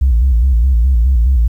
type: tone with vibrato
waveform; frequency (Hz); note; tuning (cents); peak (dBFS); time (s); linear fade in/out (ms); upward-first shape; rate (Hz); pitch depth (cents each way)
sine; 61.4; B1; -9; -6; 0.01-1.48; 10; square; 4.8; 130
effects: tanh soft clip ceiling -5 dBFS + 8-bit